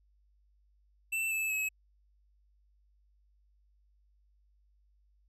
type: tone with pitch steps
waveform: square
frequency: 2667 / 2618 / 2570 Hz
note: E7 / E7 / E7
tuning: +20 / -13 / -45 cents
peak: -31 dBFS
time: 1.12-1.69 s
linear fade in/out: 10 ms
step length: 190 ms
effects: added 50 Hz sine -65 dBFS peak until 5.28 s